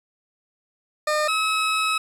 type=tone pair in turn; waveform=20% pulse; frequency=607 / 1286.2 Hz; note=D#5 / E6; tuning=-43 / -43 cents; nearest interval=octave + minor second; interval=1300 cents; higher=second; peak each=-15 dBFS; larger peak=neither; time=1.07-1.28 / 1.28-1.98 s; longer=second; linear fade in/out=5 ms; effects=low-pass 10000 Hz 12 dB/octave + 8-bit